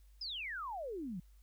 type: exponential sweep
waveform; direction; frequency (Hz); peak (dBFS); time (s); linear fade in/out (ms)
sine; down; 5250 to 164.5; -39; 0.21-1.2; 5
effects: added 50 Hz sine -58 dBFS peak until 1.42 s + white hiss -75 dBFS RMS until 1.42 s